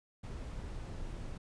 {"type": "noise", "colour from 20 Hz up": "brown", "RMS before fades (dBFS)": -42, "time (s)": [0.23, 1.38], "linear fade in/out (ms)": 10, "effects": ["resampled to 22050 Hz"]}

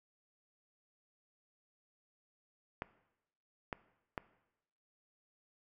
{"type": "clicks", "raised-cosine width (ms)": 0.5, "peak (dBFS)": -22, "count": 3, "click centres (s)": [2.821, 3.728, 4.178], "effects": ["noise-tail reverb RT60 0.9 s tail -18 dB re dry"]}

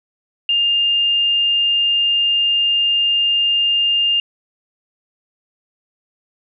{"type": "tone", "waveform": "sine", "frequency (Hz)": 2810, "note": "F7", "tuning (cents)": 10, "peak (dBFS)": -13, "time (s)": [0.49, 4.2], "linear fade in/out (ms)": 2, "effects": []}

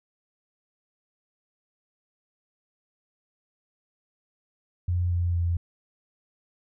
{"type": "tone with pitch steps", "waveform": "sine", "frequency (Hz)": [88.4, 87.13, 85.88], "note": ["F2", "F2", "F2"], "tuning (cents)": [22, -4, -29], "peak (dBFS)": -22, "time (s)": [4.88, 5.57], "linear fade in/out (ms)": 5, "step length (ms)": 230, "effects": []}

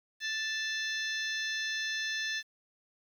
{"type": "harmonic tone with a mistuned harmonic", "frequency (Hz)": 880, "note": "A5", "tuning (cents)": 0, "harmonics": [2, 3, 4, 5, 6, 7], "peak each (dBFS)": [-34, -42, -39, -43, -43, -44], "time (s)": [0.2, 2.43], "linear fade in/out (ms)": 50, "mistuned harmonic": 5, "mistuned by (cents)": -110, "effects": ["10-bit"]}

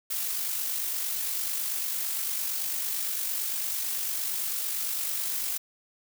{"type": "noise with amplitude modulation", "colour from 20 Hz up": "blue", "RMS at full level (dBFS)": -29, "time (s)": [0.1, 5.58], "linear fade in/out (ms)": 10, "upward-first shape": "sine", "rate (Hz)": 48.9, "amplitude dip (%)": 35, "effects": []}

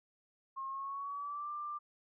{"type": "tone with pitch glide", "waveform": "sine", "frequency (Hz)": [1075, 1185.9], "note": ["C6", "D6"], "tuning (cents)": [47, 16], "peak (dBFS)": -38, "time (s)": [0.56, 1.79], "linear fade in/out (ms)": 20, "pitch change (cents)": 169, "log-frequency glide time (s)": [0.68, 1.51], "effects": []}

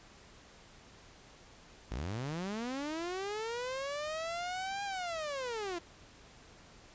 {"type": "linear two-way sweep", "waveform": "sawtooth", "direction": "up then down", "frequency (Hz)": [48.43, 812, 331.8], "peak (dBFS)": -32, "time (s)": [1.91, 5.79], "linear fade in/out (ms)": 10, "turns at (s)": 4.84, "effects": ["pink hiss -57 dBFS RMS until 6.94 s", "resampled to 16000 Hz"]}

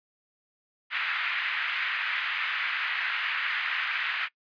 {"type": "band-pass noise", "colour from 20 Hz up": "pink", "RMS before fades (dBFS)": -30, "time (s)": [0.9, 4.29], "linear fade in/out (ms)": 50, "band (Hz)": [1500, 2700], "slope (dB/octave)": 24, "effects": ["noise-tail reverb RT60 0.1 s tail -22 dB re dry", "resampled to 11025 Hz"]}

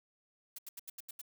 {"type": "noise bursts", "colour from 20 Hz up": "blue", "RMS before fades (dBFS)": -45, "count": 7, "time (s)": [0.56, 1.215], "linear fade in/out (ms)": 5, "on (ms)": 25, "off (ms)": 80, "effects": []}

